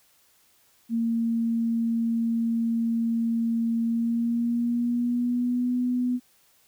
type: tone with pitch glide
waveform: sine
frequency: 230 to 247.9 Hz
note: A#3 to B3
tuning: -23 to +7 cents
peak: -22 dBFS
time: 0.89-6.2 s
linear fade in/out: 50 ms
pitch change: +130 cents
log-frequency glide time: 3.83-5.76 s
effects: white hiss -62 dBFS RMS until 6.67 s